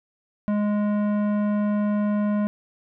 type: tone with tanh clipping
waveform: triangle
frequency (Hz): 207.7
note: G#3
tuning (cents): 0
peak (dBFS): -22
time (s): 0.48-2.47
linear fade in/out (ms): 0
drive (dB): 18
effects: none